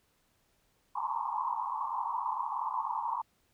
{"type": "band-pass noise", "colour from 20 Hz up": "pink", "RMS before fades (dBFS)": -34, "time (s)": [0.95, 3.22], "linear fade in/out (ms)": 10, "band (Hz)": [860, 1100], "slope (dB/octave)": 96, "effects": ["pink hiss -72 dBFS RMS until 3.53 s"]}